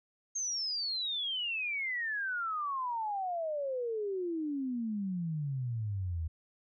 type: exponential sweep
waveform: sine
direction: down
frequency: 6480 to 77.78 Hz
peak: -32 dBFS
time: 0.35-6.28 s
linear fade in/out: 10 ms
effects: none